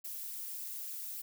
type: noise with flanger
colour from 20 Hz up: violet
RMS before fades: -42 dBFS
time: 0.04-1.22 s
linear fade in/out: 10 ms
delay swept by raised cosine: 0.38 to 3.08 ms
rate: 3.5 Hz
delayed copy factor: +0.6
effects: none